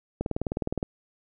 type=click train; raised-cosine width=2 ms; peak=-14 dBFS; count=13; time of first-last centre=0.21-0.829 s; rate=19.4 Hz; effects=none